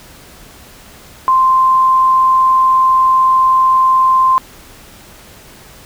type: tone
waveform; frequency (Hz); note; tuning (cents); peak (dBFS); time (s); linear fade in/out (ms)
sine; 1044; C6; -4; -7; 1.28-4.38; 0
effects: pink hiss -39 dBFS RMS until 5.85 s